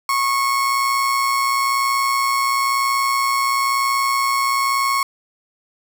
35% pulse tone with amplitude modulation, 1096 Hz, C#6, 20 cents flat, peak -13 dBFS, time 0.09-5.03 s, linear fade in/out 2 ms, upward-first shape sine, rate 121 Hz, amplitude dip 40%, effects none

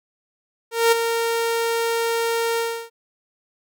sawtooth tone with ADSR envelope, 461.2 Hz, A#4, 19 cents flat, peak -8 dBFS, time 0.71-2.9 s, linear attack 210 ms, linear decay 13 ms, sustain -8 dB, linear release 320 ms, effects none

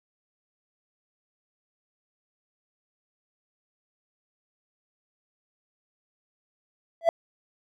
triangle tone with exponential growth, 668 Hz, E5, 23 cents sharp, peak -9 dBFS, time 7.01-7.09 s, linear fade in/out 1 ms, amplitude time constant 16 ms, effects tanh soft clip ceiling -8 dBFS

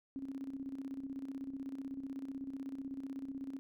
sine tone with tremolo, 270.9 Hz, C#4, 40 cents flat, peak -38 dBFS, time 0.16-3.59 s, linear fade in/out 0 ms, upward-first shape square, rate 16 Hz, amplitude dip 60%, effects none

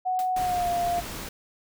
sine tone with pitch glide, 740 to 698.5 Hz, F#5 to F5, 0 to 0 cents, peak -23 dBFS, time 0.05-1.01 s, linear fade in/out 20 ms, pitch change -100 cents, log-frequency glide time 0.37-0.7 s
white noise with exponential decay, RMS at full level -37 dBFS, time 0.19-0.34 s, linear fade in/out 0 ms, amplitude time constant 32 ms
pink noise, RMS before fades -36 dBFS, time 0.36-1.29 s, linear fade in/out 5 ms
effects none

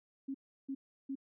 sine tone bursts, 271.1 Hz, C#4, 38 cents flat, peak -36 dBFS, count 3, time 0.28-1.155 s, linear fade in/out 10 ms, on 65 ms, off 340 ms, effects none

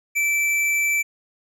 sine tone with hard clipping, 2326 Hz, D7, 17 cents flat, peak -20 dBFS, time 0.15-1.03 s, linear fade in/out 20 ms, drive 11 dB, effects none

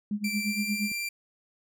sine tone with tremolo, 207.7 Hz, G#3, in tune, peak -25 dBFS, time 0.11-0.92 s, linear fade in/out 2 ms, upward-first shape sine, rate 8.6 Hz, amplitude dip 90%
sawtooth tone with pitch glide, 2346 to 2364 Hz, D7 to D7, -2 to +11 cents, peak -27 dBFS, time 0.24-1.09 s, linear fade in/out 5 ms, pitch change +13 cents, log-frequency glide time 0.39-0.61 s
effects none

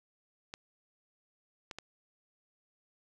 clicks, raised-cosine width 0.2 ms, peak -24 dBFS, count 3, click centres 0.539 / 1.712 / 1.786 s, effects 11-bit

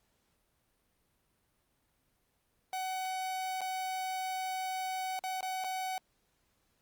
45% pulse tone with dropouts, 751 Hz, F#5, 26 cents sharp, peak -34 dBFS, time 2.73-5.98 s, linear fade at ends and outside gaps 1 ms, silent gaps 3.608-3.615 / 5.191-5.238 / 5.408-5.428 / 5.64-5.644 s, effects pink hiss -75 dBFS RMS until 6.81 s + Opus 48 kbps

